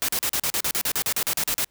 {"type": "noise bursts", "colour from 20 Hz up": "white", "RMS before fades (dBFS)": -24, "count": 16, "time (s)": [0.02, 1.645], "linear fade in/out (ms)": 0, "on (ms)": 65, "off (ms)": 39, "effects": ["pink hiss -66 dBFS RMS until 1.7 s"]}